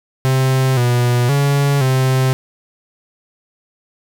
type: tone with pitch steps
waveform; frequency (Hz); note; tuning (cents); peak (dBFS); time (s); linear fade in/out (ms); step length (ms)
45% pulse; 131.5 / 121.9 / 141.2 / 130.8; C3 / B2 / C#3 / C3; +9 / -22 / +32 / 0; -12; 0.25-2.33; 0; 520
effects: none